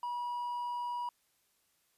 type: tone with hard clipping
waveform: triangle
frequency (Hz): 968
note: B5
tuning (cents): -35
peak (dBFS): -35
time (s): 0.03-1.09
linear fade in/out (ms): 2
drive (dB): 5
effects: white hiss -74 dBFS RMS until 1.97 s + resampled to 32000 Hz